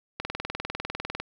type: click train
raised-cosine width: 0.3 ms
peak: -15 dBFS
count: 21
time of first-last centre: 0.2-1.2 s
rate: 20 Hz
effects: none